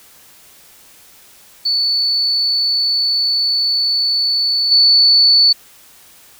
sine tone with level steps, 4468 Hz, C#8, 13 cents sharp, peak -13 / -7 dBFS, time 1.65-5.53 s, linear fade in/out 10 ms, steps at 4.71 s, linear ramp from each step 10 ms, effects white hiss -45 dBFS RMS until 6.39 s

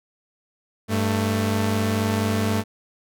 sawtooth tone pair together, 98.8 / 221.8 Hz, G2 / A3, +14 / +14 cents, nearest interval octave + major second, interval 1400 cents, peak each -19 dBFS, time 0.88-2.64 s, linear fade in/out 50 ms, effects none

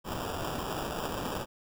violet noise with sample-and-hold, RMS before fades -35 dBFS, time 0.04-1.46 s, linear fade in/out 50 ms, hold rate 2100 Hz, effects none

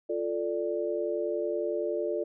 sine chord, D minor, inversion first, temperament equal, 349.2 / 440 / 587.3 Hz, F4 / A4 / D5, 0 / 0 / 0 cents, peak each -32 dBFS, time 0.09-2.24 s, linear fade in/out 10 ms, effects none

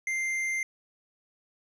sine tone with tanh clipping, 2093 Hz, C7, in tune, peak -29 dBFS, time 0.07-0.63 s, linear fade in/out 2 ms, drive 10 dB, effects resampled to 32000 Hz

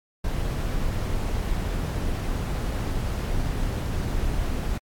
brown noise, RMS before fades -26 dBFS, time 0.24-4.78 s, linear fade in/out 5 ms, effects AAC 64 kbps

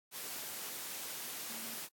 sine tone in noise, 227.7 Hz, A#3, 40 cents flat, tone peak -53 dBFS, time 1.47-1.79 s, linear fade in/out 50 ms, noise white, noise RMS -43 dBFS, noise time 0.11-1.89 s, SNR -13 dB, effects high-pass 150 Hz 12 dB/octave + AAC 64 kbps

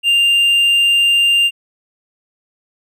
triangle tone, 2794 Hz, F7, in tune, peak -8 dBFS, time 0.03-1.51 s, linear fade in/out 50 ms, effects none

